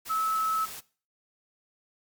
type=tone in noise; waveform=sine; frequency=1300 Hz; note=E6; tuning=24 cents flat; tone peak=-25 dBFS; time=0.09-0.66 s; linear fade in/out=20 ms; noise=white; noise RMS=-41 dBFS; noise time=0.05-0.81 s; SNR=+13 dB; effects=noise-tail reverb RT60 0.4 s tail -20 dB re dry + Opus 48 kbps